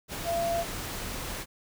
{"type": "tone in noise", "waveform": "sine", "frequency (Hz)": 679, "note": "F5", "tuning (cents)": -49, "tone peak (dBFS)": -26, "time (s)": [0.24, 0.65], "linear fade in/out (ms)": 50, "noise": "pink", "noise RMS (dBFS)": -36, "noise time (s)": [0.08, 1.46], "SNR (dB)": 7, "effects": []}